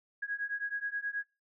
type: beating tone pair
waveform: sine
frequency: 1647 / 1656.4 Hz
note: G#6 / G#6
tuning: -15 / -5 cents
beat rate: 9.4 Hz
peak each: -37 / -36 dBFS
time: 0.22-1.24 s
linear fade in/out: 10 ms
effects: noise-tail reverb RT60 0.3 s tail -24 dB re dry